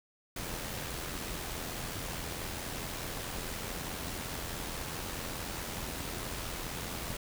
pink noise with amplitude modulation, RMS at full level -37 dBFS, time 0.36-7.17 s, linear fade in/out 5 ms, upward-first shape sine, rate 84.7 Hz, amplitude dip 40%, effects none

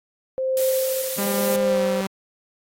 sine tone with tremolo, 523.3 Hz, C5, in tune, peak -17 dBFS, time 0.38-2.01 s, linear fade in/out 0 ms, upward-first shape triangle, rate 0.94 Hz, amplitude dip 90%
blue noise, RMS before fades -28 dBFS, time 0.57-1.56 s, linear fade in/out 0 ms
sawtooth tone with pitch glide, 200.1 to 192.95 Hz, G3 to G3, +36 to -27 cents, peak -20 dBFS, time 1.18-2.07 s, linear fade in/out 5 ms, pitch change -63 cents, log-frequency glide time 1.62-1.82 s
effects AAC 48 kbps

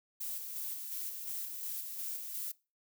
violet noise with tremolo, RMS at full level -39 dBFS, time 0.2-2.52 s, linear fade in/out 10 ms, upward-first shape square, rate 2.8 Hz, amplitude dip 35%, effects noise-tail reverb RT60 0.3 s tail -22 dB re dry

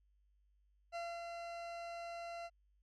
40% pulse tone with ADSR envelope, 683 Hz, F5, 39 cents flat, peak -39 dBFS, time 0.92-2.5 s, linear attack 36 ms, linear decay 250 ms, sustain -4 dB, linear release 44 ms, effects added 50 Hz sine -70 dBFS peak until 2.82 s + low-pass 5000 Hz 12 dB/octave

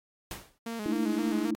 pink noise with exponential decay, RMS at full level -35 dBFS, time 0.31-0.58 s, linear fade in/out 1 ms, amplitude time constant 57 ms
sawtooth tone with vibrato, 220 Hz, A3, in tune, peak -30 dBFS, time 0.66-1.51 s, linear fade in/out 5 ms, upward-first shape square, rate 3.8 Hz, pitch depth 77 cents each way
sine chord, A suspended fourth, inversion none, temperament equal with one note detuned, 220 / 301.1 / 329.6 Hz, A3 / D4 / E4, 0 / +43 / 0 cents, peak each -31 dBFS, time 0.86-1.55 s, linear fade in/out 0 ms
effects AAC 48 kbps

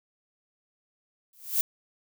violet noise with exponential growth, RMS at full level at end -21 dBFS, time 1.33-1.61 s, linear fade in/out 1 ms, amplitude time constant 59 ms, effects none

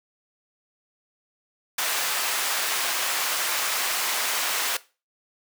pink high-pass noise, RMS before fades -26 dBFS, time 1.78-4.77 s, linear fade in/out 5 ms, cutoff 970 Hz, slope 12 dB/octave, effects noise-tail reverb RT60 0.3 s tail -18 dB re dry

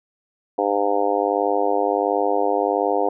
harmonic tone, 101.4 Hz, G#2, 41 cents flat, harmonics 3 / 4 / 5 / 6 / 7 / 8 / 9, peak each -27 / -24 / -23 / -29 / -23 / -27 / -28 dBFS, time 0.58-3.09 s, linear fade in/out 5 ms, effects none

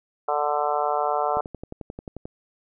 harmonic tone, 147.7 Hz, D3, 10 cents sharp, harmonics 3 / 4 / 5 / 6 / 7 / 8 / 9, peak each -30 / -28 / -25 / -30 / -30 / -33 / -31 dBFS, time 0.28-1.41 s, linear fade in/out 5 ms
click train, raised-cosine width 2 ms, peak -21 dBFS, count 11, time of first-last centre 1.37-2.255 s, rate 11.3 Hz
effects none

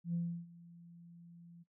sine tone with ADSR envelope, 170.7 Hz, F3, 39 cents flat, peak -31 dBFS, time 0.04-1.64 s, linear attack 100 ms, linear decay 320 ms, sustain -22 dB, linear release 22 ms, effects noise-tail reverb RT60 0.1 s tail -18 dB re dry + tanh soft clip ceiling -28 dBFS

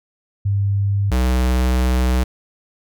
sine / square tone pair in turn, 99.9 / 62.93 Hz, G2 / B1, +33 / +33 cents, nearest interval minor sixth, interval 800 cents, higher first, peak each -15 dBFS, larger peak neither, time 0.45-1.11 / 1.11-2.24 s, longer second, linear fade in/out 10 ms, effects none

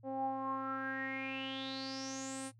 sawtooth tone with low-pass filter sweep, 266.7 Hz, C4, 33 cents sharp, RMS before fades -40 dBFS, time 0.03-2.52 s, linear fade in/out 50 ms, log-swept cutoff 640 to 9400 Hz, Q 9.4, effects noise-tail reverb RT60 0.1 s tail -19 dB re dry + added 113 Hz sine -59 dBFS peak until 2.59 s

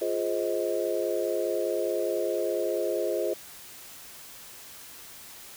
sine chord, F minor seventh, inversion none, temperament just, 349.2 / 419.1 / 523.8 / 628.6 Hz, F4 / Ab4 / C5 / Eb5, 0 / +16 / +2 / +18 cents, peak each -31 dBFS, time 0.01-3.34 s, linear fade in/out 10 ms, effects white hiss -46 dBFS RMS until 5.56 s

